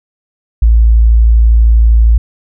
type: tone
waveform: sine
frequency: 56.3 Hz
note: A1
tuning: 40 cents sharp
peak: -3 dBFS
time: 0.62-2.18 s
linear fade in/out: 5 ms
effects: none